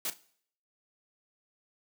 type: noise with echo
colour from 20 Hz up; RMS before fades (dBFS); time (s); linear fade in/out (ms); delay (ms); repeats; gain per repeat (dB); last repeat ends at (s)
white; -33; 0.05-0.1; 2; 36; 2; -15; 0.172
effects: noise-tail reverb RT60 0.6 s tail -18 dB re dry + high-pass 200 Hz 12 dB/octave